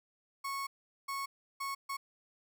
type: tone bursts at uneven times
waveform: 35% pulse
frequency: 1102 Hz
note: C#6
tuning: 11 cents flat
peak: -34 dBFS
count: 4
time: 0.44-0.67 / 1.08-1.26 / 1.6-1.75 / 1.89-1.97 s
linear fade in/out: 10 ms
effects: none